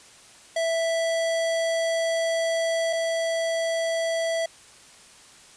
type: tone pair in turn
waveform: square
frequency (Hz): 659.3 / 659.3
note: E5 / E5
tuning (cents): 0 / 0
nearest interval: unison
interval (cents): 0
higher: neither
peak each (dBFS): -23 / -24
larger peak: first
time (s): 0.56-2.93 / 2.93-4.46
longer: first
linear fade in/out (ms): 5
effects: white hiss -50 dBFS RMS until 5.56 s + resampled to 22050 Hz